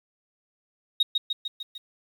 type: tone with echo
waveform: sine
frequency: 3751 Hz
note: A#7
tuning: 10 cents sharp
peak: -16 dBFS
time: 1-1.03 s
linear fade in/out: 5 ms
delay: 150 ms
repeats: 5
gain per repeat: -4 dB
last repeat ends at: 1.78 s
effects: tanh soft clip ceiling -14 dBFS + 9-bit